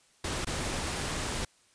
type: noise with dropouts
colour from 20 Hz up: pink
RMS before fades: -33 dBFS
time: 0.24-1.45 s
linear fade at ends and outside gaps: 5 ms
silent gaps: 0.448-0.468 s
effects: white hiss -64 dBFS RMS until 1.74 s + resampled to 22050 Hz